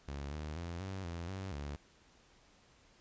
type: tone with pitch steps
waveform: sawtooth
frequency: 70.5 / 76.1 / 85.5 / 95.7 / 84.9 / 95.7 / 72.1 Hz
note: C#2 / D#2 / F2 / G2 / F2 / G2 / D2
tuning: +30 / -38 / -36 / -41 / -48 / -41 / -31 cents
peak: -36 dBFS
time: 0.08-1.76 s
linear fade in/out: 0 ms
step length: 240 ms
effects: pink hiss -65 dBFS RMS until 3 s + resampled to 16000 Hz